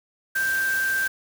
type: tone in noise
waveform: sine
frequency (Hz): 1571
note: G6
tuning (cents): +3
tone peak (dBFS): -21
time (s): 0.35-1.08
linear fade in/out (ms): 10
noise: white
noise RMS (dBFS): -34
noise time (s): 0.35-1.08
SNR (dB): +10
effects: none